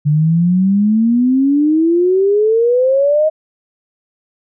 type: exponential sweep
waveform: sine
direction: up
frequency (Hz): 145.4 to 633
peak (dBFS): -9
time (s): 0.05-3.3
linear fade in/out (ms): 20
effects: none